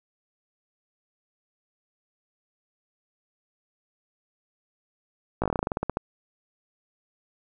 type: slowing click train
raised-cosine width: 1 ms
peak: -11 dBFS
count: 15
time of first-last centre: 5.42-5.971 s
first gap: 17 ms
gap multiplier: 1.12
effects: none